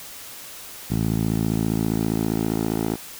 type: tone with band-pass filter sweep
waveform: 10% pulse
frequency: 55 Hz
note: A1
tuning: in tune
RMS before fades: -23 dBFS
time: 0.9-2.96 s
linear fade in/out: 10 ms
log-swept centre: 150 to 400 Hz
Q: 0.92
effects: white hiss -39 dBFS RMS until 3.19 s